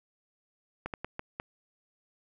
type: slowing click train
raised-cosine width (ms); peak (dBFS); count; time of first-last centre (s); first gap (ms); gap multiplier
0.5; -20; 5; 0.86-1.399; 78; 1.38
effects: none